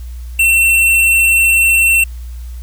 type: tone with tanh clipping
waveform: sine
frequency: 2704 Hz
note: E7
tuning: 43 cents sharp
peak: -9 dBFS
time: 0.39-2.04 s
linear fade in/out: 5 ms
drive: 16 dB
effects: added 60 Hz sine -24 dBFS peak until 2.62 s + white hiss -46 dBFS RMS until 2.62 s